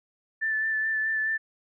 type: tone with vibrato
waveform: sine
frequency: 1760 Hz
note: A6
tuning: in tune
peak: -24 dBFS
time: 0.41-1.38 s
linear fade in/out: 20 ms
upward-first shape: sine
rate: 4.7 Hz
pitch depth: 18 cents each way
effects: none